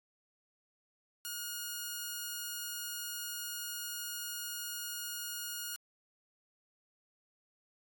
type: tone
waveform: 5% pulse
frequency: 1435 Hz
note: F6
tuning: 47 cents sharp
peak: -27 dBFS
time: 1.25-5.76 s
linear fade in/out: 0 ms
effects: AAC 64 kbps